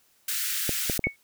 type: high-pass noise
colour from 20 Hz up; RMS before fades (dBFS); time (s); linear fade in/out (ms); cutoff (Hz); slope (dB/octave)
white; -29; 0.28-0.98; 5; 1400; 48
type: clicks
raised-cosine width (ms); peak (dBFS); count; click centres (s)
2; -14; 4; 0.693 / 0.898 / 0.993 / 1.07
type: tone with exponential decay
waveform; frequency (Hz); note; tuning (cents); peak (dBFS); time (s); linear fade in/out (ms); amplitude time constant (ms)
sine; 2217; C#7; 0; -18; 1.04-1.16; 1; 25
effects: white hiss -64 dBFS RMS until 1.23 s